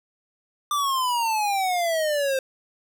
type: exponential sweep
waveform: square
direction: down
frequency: 1191 to 523.3 Hz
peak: -22 dBFS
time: 0.71-2.39 s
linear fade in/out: 2 ms
effects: none